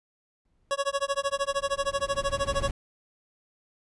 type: noise with exponential growth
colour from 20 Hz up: brown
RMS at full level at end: -30 dBFS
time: 0.45-2.71 s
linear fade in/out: 2 ms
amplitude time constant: 490 ms
type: tone with tremolo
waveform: 25% pulse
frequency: 557 Hz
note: C#5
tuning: 8 cents sharp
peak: -19 dBFS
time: 0.71-2.7 s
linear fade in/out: 0 ms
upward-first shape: sine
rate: 13 Hz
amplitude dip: 100%
effects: resampled to 24000 Hz